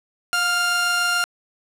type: tone pair together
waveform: sawtooth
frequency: 711.9 / 1396.9 Hz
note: F5 / F6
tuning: +33 / 0 cents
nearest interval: octave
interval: 1167 cents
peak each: -25 / -15 dBFS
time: 0.33-1.24 s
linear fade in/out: 0 ms
effects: low-pass 12000 Hz 12 dB/octave + 9-bit